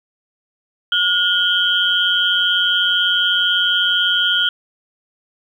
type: tone cluster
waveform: sine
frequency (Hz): 1434 / 3060 / 3244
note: F6 / G7 / G#7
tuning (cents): +45 / -42 / -41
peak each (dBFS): -18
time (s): 0.92-4.49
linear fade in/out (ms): 2
effects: 8-bit